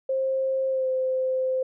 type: tone with pitch glide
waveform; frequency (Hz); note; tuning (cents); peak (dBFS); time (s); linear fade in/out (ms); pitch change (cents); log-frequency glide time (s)
sine; 530 to 518.8; C5 to C5; +22 to -15; -22; 0.09-1.63; 5; -37; 0.69-0.88
effects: none